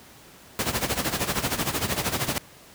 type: noise with tremolo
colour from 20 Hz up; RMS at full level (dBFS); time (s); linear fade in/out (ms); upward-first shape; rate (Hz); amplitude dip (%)
pink; -23; 0.59-2.38; 0; sine; 13; 75
effects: pink hiss -49 dBFS RMS until 2.74 s + high-pass 80 Hz 12 dB/octave